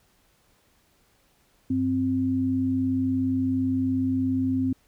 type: tone pair together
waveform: sine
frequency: 98 / 261.6 Hz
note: G2 / C4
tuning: 0 / 0 cents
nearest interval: octave + perfect fourth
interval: 1700 cents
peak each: -30 / -22 dBFS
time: 1.7-4.73 s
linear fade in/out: 5 ms
effects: pink hiss -64 dBFS RMS until 4.87 s